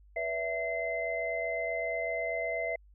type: tone cluster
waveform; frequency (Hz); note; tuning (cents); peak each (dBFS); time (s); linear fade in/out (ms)
sine; 488.2 / 573 / 661 / 2065; B4 / D5 / E5 / C7; -20 / -43 / +5 / -23; -39 / -40 / -33 / -35; 0.16-2.76; 5
effects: added 50 Hz sine -55 dBFS peak until 2.94 s